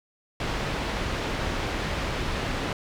pink low-pass noise, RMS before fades -29 dBFS, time 0.4-2.73 s, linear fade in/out 2 ms, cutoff 3700 Hz, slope 12 dB/octave, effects none

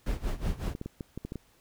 brown noise with tremolo, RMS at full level -29 dBFS, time 0.06-0.74 s, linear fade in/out 5 ms, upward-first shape sine, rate 5.4 Hz, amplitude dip 85%
clicks, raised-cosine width 3 ms, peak -23 dBFS, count 9, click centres 0.68 / 0.751 / 0.814 / 0.86 / 1.008 / 1.176 / 1.25 / 1.321 / 1.357 s
effects pink hiss -64 dBFS RMS until 1.6 s

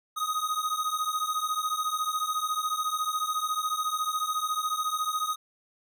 square beating tone pair, 1244.5 / 1258.5 Hz, D#6 / D#6, 0 / +19 cents, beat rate 14 Hz, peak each -31 dBFS, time 0.16-5.36 s, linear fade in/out 20 ms, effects none

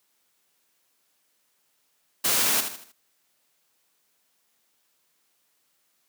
white noise with echo, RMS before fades -23 dBFS, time 2.24-2.61 s, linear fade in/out 10 ms, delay 78 ms, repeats 4, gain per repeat -8 dB, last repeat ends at 2.922 s, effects white hiss -70 dBFS RMS until 6.08 s + high-pass 150 Hz 12 dB/octave

